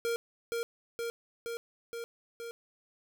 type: tone with echo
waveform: square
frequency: 466.2 Hz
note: A#4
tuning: in tune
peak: -30 dBFS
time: 0.05-0.16 s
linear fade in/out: 0 ms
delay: 470 ms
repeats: 5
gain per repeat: -2 dB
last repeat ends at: 2.51 s
effects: none